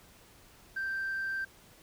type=tone; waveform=sine; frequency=1568 Hz; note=G6; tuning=in tune; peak=-30 dBFS; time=0.76-1.45 s; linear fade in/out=10 ms; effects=tanh soft clip ceiling -29 dBFS + pink hiss -58 dBFS RMS until 1.82 s